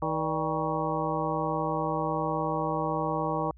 harmonic tone with a mistuned harmonic, 158.8 Hz, D#3, 36 cents sharp, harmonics 1 / 2 / 3 / 4 / 5 / 6 / 7, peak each -34 / -34 / -34 / -34 / -34 / -34 / -34 dBFS, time 0.02-3.51 s, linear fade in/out 2 ms, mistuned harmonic 4, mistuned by -120 cents, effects added 60 Hz sine -49 dBFS peak until 3.57 s

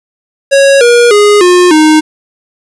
square tone with pitch steps, 552 / 477.8 / 413.5 / 357.9 / 309.8 Hz, C#5 / A#4 / G#4 / F4 / D#4, -7 / +43 / -8 / +42 / -7 cents, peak -3 dBFS, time 0.51-2.01 s, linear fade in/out 20 ms, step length 300 ms, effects resampled to 24000 Hz + 7-bit

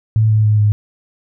sine tone with pitch steps, 109.7 / 108.06 / 106.45 / 104.87 Hz, A2 / A2 / G#2 / G#2, -5 / -31 / +43 / +17 cents, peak -9 dBFS, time 0.16-0.72 s, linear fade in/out 0 ms, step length 140 ms, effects none

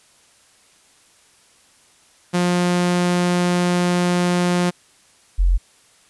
sawtooth / sine tone pair in turn, 177.2 / 44.3 Hz, F3 / F1, +25 / +25 cents, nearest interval 2 octaves, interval 2400 cents, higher first, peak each -12 dBFS, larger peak neither, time 2.33-4.71 / 5.38-5.58 s, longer first, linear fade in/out 20 ms, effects white hiss -54 dBFS RMS until 6.09 s + resampled to 24000 Hz

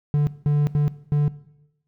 triangle tone bursts at uneven times, 146.83 Hz, D3, in tune, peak -14 dBFS, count 4, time 0.14-0.27 / 0.46-0.67 / 0.75-0.88 / 1.12-1.28 s, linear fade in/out 0 ms, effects noise-tail reverb RT60 0.9 s tail -18 dB re dry

